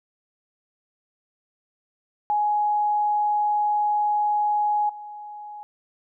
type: tone with level steps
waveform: sine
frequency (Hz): 836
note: G#5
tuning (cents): +11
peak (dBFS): -19 / -35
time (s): 2.3-5.63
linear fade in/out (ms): 0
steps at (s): 4.89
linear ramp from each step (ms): 5
effects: none